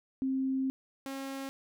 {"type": "tone pair in turn", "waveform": ["sine", "sawtooth"], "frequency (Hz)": [265, 271], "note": ["C4", "C#4"], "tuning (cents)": [22, -39], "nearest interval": "unison", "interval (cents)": 39, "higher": "second", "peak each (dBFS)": [-28, -33], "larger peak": "first", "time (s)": [[0.22, 0.7], [1.06, 1.49]], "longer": "first", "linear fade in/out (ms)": 0, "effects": []}